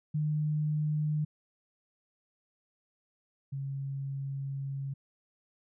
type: tone pair in turn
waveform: sine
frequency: 151.6 / 137.39 Hz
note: D#3 / C#3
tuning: -45 / -15 cents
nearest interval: major second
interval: 170 cents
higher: first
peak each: -27 / -33 dBFS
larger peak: first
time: 0.14-1.25 / 3.52-4.94 s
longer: second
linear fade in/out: 10 ms
effects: none